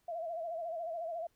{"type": "tone with vibrato", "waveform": "sine", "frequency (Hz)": 668, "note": "E5", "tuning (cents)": 23, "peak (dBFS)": -36, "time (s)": [0.08, 1.27], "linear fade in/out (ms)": 5, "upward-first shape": "sine", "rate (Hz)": 14, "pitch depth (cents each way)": 82, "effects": ["pink hiss -75 dBFS RMS until 1.35 s"]}